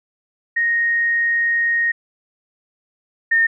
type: tone pair in turn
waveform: sine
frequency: 1864.7 / 1828.4 Hz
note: A#6 / A#6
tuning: 0 / -34 cents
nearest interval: unison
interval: 34 cents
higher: first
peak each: -15 / -12 dBFS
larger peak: second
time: 0.56-1.92 / 3.31-3.47 s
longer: first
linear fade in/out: 10 ms
effects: none